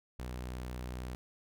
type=tone; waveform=sawtooth; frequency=62.1 Hz; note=B1; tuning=10 cents sharp; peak=-35 dBFS; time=0.19-1.15 s; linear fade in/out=0 ms; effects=none

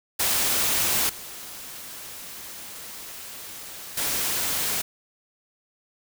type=noise with level steps; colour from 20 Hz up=white; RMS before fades=-23 / -39 / -26 dBFS; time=0.19-4.82 s; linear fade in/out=10 ms; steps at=1.09 / 3.97 s; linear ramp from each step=5 ms; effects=none

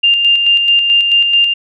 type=tone with tremolo; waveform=sine; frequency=2798 Hz; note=F7; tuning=3 cents sharp; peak=-6 dBFS; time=0.03-1.54 s; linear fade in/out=10 ms; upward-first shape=square; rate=4.6 Hz; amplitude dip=40%; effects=none

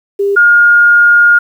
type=tone pair in turn; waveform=sine; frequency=400 / 1421.8 Hz; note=G4 / F6; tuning=+35 / +31 cents; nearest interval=octave + minor seventh; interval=2196 cents; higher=second; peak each=-9 / -3 dBFS; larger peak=second; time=0.19-0.36 / 0.36-1.39 s; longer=second; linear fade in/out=10 ms; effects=7-bit

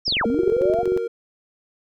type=linear two-way sweep; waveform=sine; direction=down then up; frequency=5700 to 207.9 to 728 Hz; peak=-19 dBFS; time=0.05-0.83 s; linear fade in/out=20 ms; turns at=0.26 s
type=click train; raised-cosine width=2 ms; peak=-19 dBFS; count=21; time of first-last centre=0.08-0.965 s; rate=22.6 Hz
type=tone; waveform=triangle; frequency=464.3 Hz; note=A#4; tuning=7 cents flat; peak=-22 dBFS; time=0.24-1.08 s; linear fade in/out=10 ms
type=tone with tremolo; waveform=sine; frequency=370 Hz; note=F#4; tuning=in tune; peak=-18 dBFS; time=0.38-1.07 s; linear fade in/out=5 ms; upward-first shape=square; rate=4.2 Hz; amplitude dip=70%
effects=none

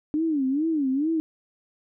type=tone with vibrato; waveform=sine; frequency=292.3 Hz; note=D4; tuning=8 cents flat; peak=-21 dBFS; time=0.14-1.2 s; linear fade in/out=0 ms; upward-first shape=sine; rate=2.3 Hz; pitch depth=200 cents each way; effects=none

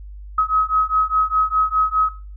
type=beating tone pair; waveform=sine; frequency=1272 / 1276.9 Hz; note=D#6 / D#6; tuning=+38 / +44 cents; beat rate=4.9 Hz; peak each=-18 dBFS; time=0.38-2.09 s; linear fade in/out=5 ms; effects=noise-tail reverb RT60 0.4 s tail -18 dB re dry + added 50 Hz sine -33 dBFS peak until 2.36 s

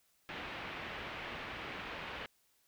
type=low-pass noise; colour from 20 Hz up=white; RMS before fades=-44 dBFS; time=0.29-2.26 s; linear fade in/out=0 ms; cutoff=2800 Hz; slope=24 dB/octave; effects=white hiss -73 dBFS RMS until 2.67 s

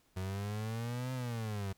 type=exponential two-way sweep; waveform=35% pulse; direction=up then down; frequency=92 to 130.1 to 94.9 Hz; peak=-34 dBFS; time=0.16-1.73 s; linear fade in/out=10 ms; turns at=1.13 s; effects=pink hiss -71 dBFS RMS until 1.77 s

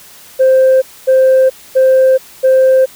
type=tone bursts; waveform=sine; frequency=523.3 Hz; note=C5; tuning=in tune; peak=-3 dBFS; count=4; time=0.39-2.86 s; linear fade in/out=20 ms; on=430 ms; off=250 ms; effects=tanh soft clip ceiling -3 dBFS + white hiss -38 dBFS RMS until 2.95 s

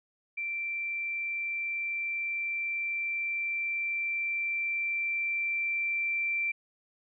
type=tone with level ramp; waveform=sine; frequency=2349 Hz; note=D7; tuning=in tune; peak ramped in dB=-31 to -27 dBFS; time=0.37-6.52 s; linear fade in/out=10 ms; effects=none

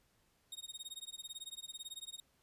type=tone with tremolo; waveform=sawtooth; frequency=3729 Hz; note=A#7; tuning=in tune; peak=-39 dBFS; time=0.52-2.2 s; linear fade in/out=2 ms; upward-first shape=sine; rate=18 Hz; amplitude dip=100%; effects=pink hiss -74 dBFS RMS until 2.42 s + resampled to 32000 Hz

